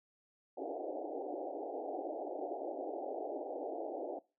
white band-pass noise, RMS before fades -41 dBFS, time 0.57-4.19 s, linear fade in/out 5 ms, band 280 to 790 Hz, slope 96 dB/octave, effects noise-tail reverb RT60 0.3 s tail -22 dB re dry

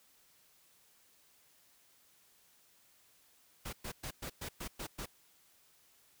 pink noise bursts, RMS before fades -42 dBFS, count 8, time 3.65-5.06 s, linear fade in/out 10 ms, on 80 ms, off 110 ms, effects white hiss -67 dBFS RMS until 6.2 s

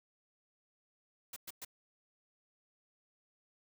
white noise bursts, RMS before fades -45 dBFS, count 3, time 1.33-1.649 s, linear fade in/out 5 ms, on 33 ms, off 110 ms, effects none

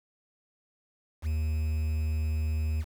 triangle tone with quantisation, 77.9 Hz, D#2, 3 cents sharp, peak -24 dBFS, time 1.22-2.85 s, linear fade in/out 50 ms, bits 8, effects none

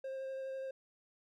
triangle tone with vibrato, 532 Hz, C5, 29 cents sharp, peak -37 dBFS, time 0.04-0.71 s, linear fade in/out 5 ms, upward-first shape sine, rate 12 Hz, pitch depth 10 cents each way, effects none

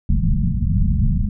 pink low-pass noise, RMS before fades -17 dBFS, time 0.09-1.29 s, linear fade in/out 5 ms, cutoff 220 Hz, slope 96 dB/octave, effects none

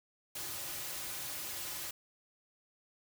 white noise with comb filter, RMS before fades -41 dBFS, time 0.35-1.91 s, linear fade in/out 5 ms, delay 4.4 ms, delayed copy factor -0.65, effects none

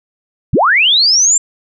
sine linear sweep, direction up, 60.3 to 7450 Hz, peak -7 dBFS, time 0.53-1.38 s, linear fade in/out 5 ms, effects none

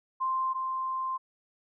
sine tone pair in turn, 1046.5 / 1046.5 Hz, C6 / C6, 0 / 0 cents, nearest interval unison, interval 0 cents, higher neither, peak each -26 / -29 dBFS, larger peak first, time 0.2-0.54 / 0.54-1.18 s, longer second, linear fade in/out 20 ms, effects none

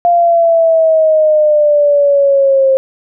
sine exponential sweep, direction down, 698.5 to 530 Hz, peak -6 dBFS, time 0.05-2.77 s, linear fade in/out 0 ms, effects none

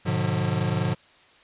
square chord, G# diminished seventh, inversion none, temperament just, 103.83 / 124.59 / 149.51 / 179.41 Hz, G#2 / B2 / D3 / F3, 0 / +16 / +31 / +47 cents, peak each -29 dBFS, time 0.05-0.95 s, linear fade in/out 20 ms, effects white hiss -55 dBFS RMS until 1.43 s + resampled to 8000 Hz

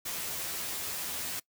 white noise with comb filter, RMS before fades -36 dBFS, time 0.05-1.4 s, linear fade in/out 10 ms, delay 12 ms, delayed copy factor +0.8, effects noise-tail reverb RT60 0.1 s tail -22 dB re dry

